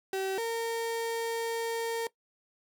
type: tone pair in turn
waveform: 35% pulse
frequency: 383.8 / 459.3 Hz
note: G4 / A#4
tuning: -37 / -26 cents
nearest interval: minor third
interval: 311 cents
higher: second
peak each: -28 / -28 dBFS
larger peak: neither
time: 0.13-0.38 / 0.38-2.07 s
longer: second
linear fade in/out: 2 ms
effects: noise-tail reverb RT60 0.1 s tail -19 dB re dry